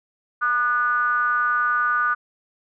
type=ring-modulated tone; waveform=triangle; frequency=130 Hz; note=C3; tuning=11 cents flat; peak=-13 dBFS; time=0.41-2.15 s; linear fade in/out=20 ms; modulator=1340 Hz; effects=none